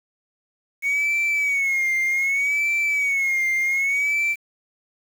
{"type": "tone with vibrato", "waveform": "sine", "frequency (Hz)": 2217, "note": "C#7", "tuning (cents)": 0, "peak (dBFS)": -16, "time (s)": [0.82, 4.36], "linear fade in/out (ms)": 50, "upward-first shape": "sine", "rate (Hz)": 0.65, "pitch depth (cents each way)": 91, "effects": ["tanh soft clip ceiling -18 dBFS", "7-bit"]}